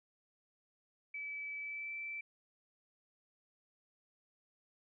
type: tone with pitch glide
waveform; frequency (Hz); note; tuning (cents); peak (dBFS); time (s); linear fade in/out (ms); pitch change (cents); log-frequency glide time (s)
sine; 2300 to 2328; D7 to D7; -37 to -16; -40; 1.14-2.21; 5; +21; 1.6-1.93
effects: none